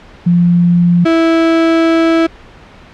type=tone pair in turn; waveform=sine / 35% pulse; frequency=174 / 328.5 Hz; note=F3 / E4; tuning=-6 / -6 cents; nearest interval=major seventh; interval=1100 cents; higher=second; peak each=-6 dBFS; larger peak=neither; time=0.26-1.05 / 1.05-2.27 s; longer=second; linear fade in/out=10 ms; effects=pink hiss -38 dBFS RMS until 2.93 s + low-pass 3000 Hz 12 dB/octave